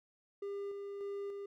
triangle tone with tremolo, 401 Hz, G4, 39 cents sharp, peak -36 dBFS, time 0.42-1.46 s, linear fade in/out 5 ms, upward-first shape square, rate 1.7 Hz, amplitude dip 30%, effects none

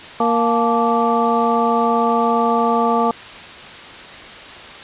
harmonic tone with a mistuned harmonic, 233.1 Hz, A#3, in tune, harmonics 1 / 2 / 3 / 4 / 5, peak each -20 / -20 / -20 / -20 / -20 dBFS, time 0.2-3.11 s, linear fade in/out 2 ms, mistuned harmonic 4, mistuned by -110 cents, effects white hiss -35 dBFS RMS until 4.83 s + resampled to 8000 Hz

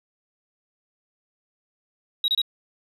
sine tone bursts, 3824 Hz, A#7, 43 cents sharp, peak -17 dBFS, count 3, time 2.24-2.417 s, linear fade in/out 2 ms, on 41 ms, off 27 ms, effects tanh soft clip ceiling -16 dBFS

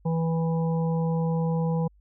harmonic tone, 164.1 Hz, E3, 8 cents flat, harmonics 1 / 3 / 5 / 6, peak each -23 / -31 / -37 / -40 dBFS, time 0.05-1.88 s, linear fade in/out 10 ms, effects added 50 Hz sine -55 dBFS peak until 2 s

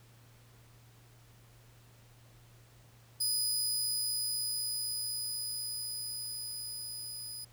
20% pulse tone with level ramp, 4978 Hz, D#8, in tune, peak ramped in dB -23 to -35 dBFS, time 3.2-7.45 s, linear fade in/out 10 ms, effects added 117 Hz sine -58 dBFS peak until 7.52 s + pink hiss -63 dBFS RMS until 7.52 s

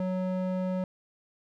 square tone with band-pass filter, 185 Hz, F#3, in tune, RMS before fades -30 dBFS, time 0-0.84 s, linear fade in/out 2 ms, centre 380 Hz, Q 2, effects none

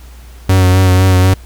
45% pulse tone with vibrato, 93 Hz, F#2, 9 cents sharp, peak -6 dBFS, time 0.49-1.34 s, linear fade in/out 5 ms, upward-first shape sine, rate 4 Hz, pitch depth 28 cents each way, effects added 60 Hz sine -32 dBFS peak until 1.45 s + pink hiss -43 dBFS RMS until 1.45 s

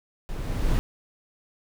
brown noise with level ramp, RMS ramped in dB -32 to -21 dBFS, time 0.29-0.79 s, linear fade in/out 0 ms, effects none

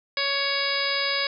harmonic tone with a mistuned harmonic, 558 Hz, C#5, 11 cents sharp, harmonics 1 / 2 / 3 / 4 / 5 / 6 / 7 / 8 / 9, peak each -32 / -33 / -31 / -29 / -35 / -35 / -31 / -34 / -29 dBFS, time 0.17-1.27 s, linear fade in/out 2 ms, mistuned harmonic 9, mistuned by -25 cents, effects none

